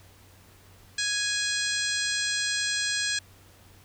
harmonic tone with a mistuned harmonic, 830.6 Hz, G#5, in tune, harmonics 2 / 3 / 4 / 5 / 6 / 7 / 8 / 9 / 10, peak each -30 / -36 / -34 / -32 / -36 / -37 / -39 / -35 / -40 dBFS, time 0.98-3.19 s, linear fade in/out 5 ms, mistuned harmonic 9, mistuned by +23 cents, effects added 94 Hz sine -55 dBFS peak until 3.84 s + pink hiss -56 dBFS RMS until 3.84 s

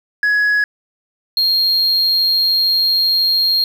sine tone pair in turn, 1679 / 4231 Hz, G#6 / C8, +18 / +19 cents, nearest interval octave + major third, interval 1601 cents, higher second, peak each -9 dBFS, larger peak neither, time 0.23-0.64 / 1.37-3.64 s, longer second, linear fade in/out 2 ms, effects tanh soft clip ceiling -11 dBFS + 7-bit

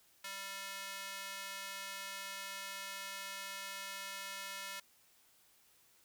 square tone with high-pass filter, 196 Hz, G3, in tune, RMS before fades -45 dBFS, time 0.24-4.8 s, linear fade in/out 5 ms, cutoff 1600 Hz, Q 0.79, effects white hiss -68 dBFS RMS until 6.04 s

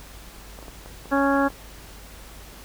clicks, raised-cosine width 1 ms, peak -27 dBFS, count 8, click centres 0.589 / 0.627 / 0.682 / 0.86 / 1.057 / 1.174 / 1.343 / 1.503 s
harmonic tone, 277.2 Hz, C#4, in tune, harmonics 1 / 2 / 3 / 4 / 5 / 6, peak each -21 / -24 / -26 / -27 / -28 / -29 dBFS, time 1.11-1.49 s, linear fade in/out 20 ms
effects added 50 Hz sine -44 dBFS peak until 2.64 s + pink hiss -45 dBFS RMS until 2.64 s

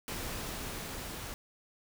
pink noise with level ramp, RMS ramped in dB -38 to -42 dBFS, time 0.08-1.34 s, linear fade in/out 0 ms, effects none

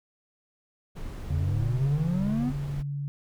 brown noise, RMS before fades -37 dBFS, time 0.95-2.83 s, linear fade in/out 20 ms
triangle exponential sweep, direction up, 77.78 to 263.1 Hz, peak -23 dBFS, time 1.28-2.53 s, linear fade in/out 50 ms
sine tone with pitch glide, 140.7 to 142.17 Hz, C#3 to C#3, +26 to +44 cents, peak -29 dBFS, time 1.3-3.08 s, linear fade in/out 0 ms, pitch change +18 cents, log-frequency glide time 2.13-2.44 s
effects none

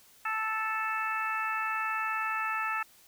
harmonic tone, 439.1 Hz, A4, 4 cents flat, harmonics 2 / 3 / 4 / 5 / 6, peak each -37 / -32 / -35 / -42 / -37 dBFS, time 0.25-2.83 s, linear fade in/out 5 ms, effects white hiss -59 dBFS RMS until 3.07 s

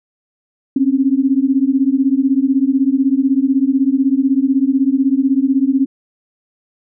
sine beating tone pair, 261.5 / 277.5 Hz, C4 / C#4, -1 / +2 cents, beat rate 16 Hz, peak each -14 dBFS, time 0.76-5.86 s, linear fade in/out 5 ms, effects none

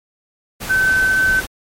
sine tone in noise, 1530 Hz, G6, 42 cents flat, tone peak -12 dBFS, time 0.69-1.41 s, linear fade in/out 20 ms, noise pink, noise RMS -27 dBFS, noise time 0.6-1.47 s, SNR +12 dB, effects MP3 64 kbps

